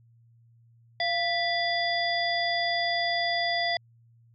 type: harmonic tone with a mistuned harmonic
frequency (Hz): 690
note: F5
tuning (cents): -21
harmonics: 1 / 3 / 5 / 7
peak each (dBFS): -28 / -29 / -33 / -32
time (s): 1-3.77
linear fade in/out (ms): 2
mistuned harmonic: 3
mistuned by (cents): -82
effects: added 116 Hz sine -56 dBFS peak until 4.34 s